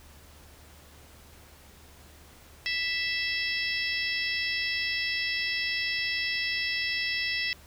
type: harmonic tone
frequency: 659.3 Hz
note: E5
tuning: in tune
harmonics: 3 / 4 / 5 / 6 / 7 / 8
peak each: -31 / -33 / -37 / -39 / -39 / -34 dBFS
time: 2.66-7.53 s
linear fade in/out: 0 ms
effects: added 74 Hz sine -54 dBFS peak until 7.66 s + pink hiss -54 dBFS RMS until 7.66 s